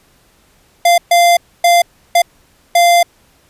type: tone bursts at uneven times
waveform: square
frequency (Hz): 693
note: F5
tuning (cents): -14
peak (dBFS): -7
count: 5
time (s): 0.85-0.98 / 1.11-1.37 / 1.64-1.82 / 2.15-2.22 / 2.75-3.03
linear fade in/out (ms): 5
effects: pink hiss -52 dBFS RMS until 3.49 s + resampled to 32000 Hz